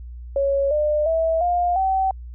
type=tone with pitch steps; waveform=sine; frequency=554 / 600.7 / 651.3 / 706.1 / 765.6 Hz; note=C#5 / D5 / E5 / F5 / G5; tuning=-1 / +39 / -21 / +19 / -41 cents; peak=-17 dBFS; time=0.36-2.11 s; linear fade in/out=2 ms; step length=350 ms; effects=added 60 Hz sine -33 dBFS peak until 2.34 s